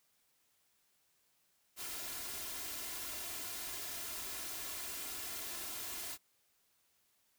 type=noise with comb filter; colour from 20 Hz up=white; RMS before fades=-43 dBFS; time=1.76-6.18 s; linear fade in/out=50 ms; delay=2.9 ms; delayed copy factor=+0.55; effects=white hiss -75 dBFS RMS until 7.38 s